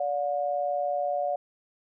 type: tone pair together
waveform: sine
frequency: 578.4 / 719 Hz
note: D5 / F#5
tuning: -27 / -50 cents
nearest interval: major third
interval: 377 cents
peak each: -28 dBFS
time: 0-1.36 s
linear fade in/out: 5 ms
effects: none